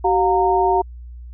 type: tone cluster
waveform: sine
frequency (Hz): 380.1 / 713 / 921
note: F#4 / F5 / A#5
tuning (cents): +47 / +36 / -21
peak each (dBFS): -18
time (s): 0.04-0.82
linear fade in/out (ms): 10
effects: added 60 Hz sine -33 dBFS peak until 1.33 s